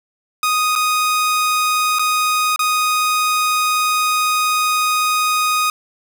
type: tone with dropouts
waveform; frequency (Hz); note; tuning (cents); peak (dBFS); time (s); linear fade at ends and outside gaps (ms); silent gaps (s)
sawtooth; 1244.5; D#6; 0; -11; 0.43-5.7; 2; 0.754-0.759 / 1.987-1.993 / 2.561-2.592
effects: 8-bit